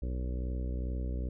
harmonic tone, 62.4 Hz, B1, 19 cents sharp, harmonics 1 / 2 / 3 / 4 / 5 / 6 / 7 / 8 / 9, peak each -32 / -43 / -45 / -46 / -47 / -53 / -50 / -53 / -52 dBFS, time 0.02-1.29 s, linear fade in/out 5 ms, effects none

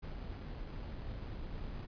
brown noise with sample-and-hold, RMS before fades -43 dBFS, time 0.02-1.87 s, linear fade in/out 20 ms, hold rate 3675 Hz, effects resampled to 11025 Hz

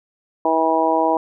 harmonic tone, 161.5 Hz, E3, 35 cents flat, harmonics 2 / 3 / 4 / 5 / 6, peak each -22 / -23 / -20 / -21 / -20 dBFS, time 0.45-1.17 s, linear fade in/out 2 ms, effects none

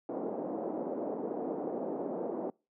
pink band-pass noise, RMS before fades -36 dBFS, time 0.09-2.5 s, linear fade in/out 2 ms, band 240 to 680 Hz, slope 24 dB/octave, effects noise-tail reverb RT60 0.3 s tail -26 dB re dry + high-pass 150 Hz 12 dB/octave

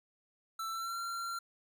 square tone with pitch glide, 1330 to 1371.3 Hz, E6 to F6, +15 to -32 cents, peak -37 dBFS, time 0.59-1.39 s, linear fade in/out 5 ms, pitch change +53 cents, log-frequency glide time 0.69-0.98 s, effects none

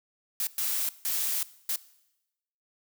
blue noise bursts at uneven times, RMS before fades -29 dBFS, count 4, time 0.4-0.47 / 0.58-0.89 / 1.05-1.43 / 1.69-1.76 s, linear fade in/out 2 ms, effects noise-tail reverb RT60 0.9 s tail -19 dB re dry

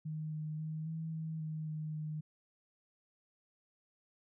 sine tone with pitch steps, 155.3 / 154.1 / 156.7 / 161.1 / 159.5 / 156.2 / 154.7 / 153.8 Hz, D#3 / D#3 / D#3 / E3 / D#3 / D#3 / D#3 / D#3, -3 / -16 / +13 / -39 / +43 / +7 / -10 / -20 cents, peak -37 dBFS, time 0.05-2.21 s, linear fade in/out 10 ms, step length 270 ms, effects none

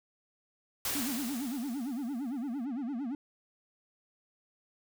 white noise with exponential decay, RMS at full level -32 dBFS, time 0.85-2.65 s, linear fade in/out 2 ms, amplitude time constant 390 ms
triangle tone with vibrato, 257.9 Hz, C4, 25 cents flat, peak -31 dBFS, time 0.95-3.15 s, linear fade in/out 2 ms, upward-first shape sine, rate 8.8 Hz, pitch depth 230 cents each way
effects none

